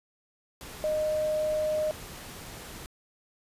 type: tone in noise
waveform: sine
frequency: 616 Hz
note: D#5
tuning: 17 cents flat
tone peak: -25 dBFS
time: 0.84-1.91 s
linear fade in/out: 0 ms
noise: pink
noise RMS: -43 dBFS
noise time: 0.61-2.86 s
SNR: +15 dB
effects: resampled to 32000 Hz